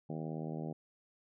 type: harmonic tone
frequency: 78.9 Hz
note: D#2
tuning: 25 cents sharp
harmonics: 2 / 3 / 4 / 5 / 6 / 7 / 8 / 9 / 10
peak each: -40 / -44 / -46 / -48 / -50 / -51 / -52 / -53 / -54 dBFS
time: 0.09-0.73 s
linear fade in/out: 10 ms
effects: none